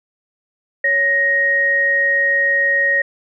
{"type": "tone pair together", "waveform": "sine", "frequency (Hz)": [557, 1873.5], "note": ["C#5", "A#6"], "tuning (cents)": [8, 8], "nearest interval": "octave + major sixth", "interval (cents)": 2100, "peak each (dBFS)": [-23, -13], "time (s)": [0.84, 3.02], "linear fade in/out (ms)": 5, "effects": []}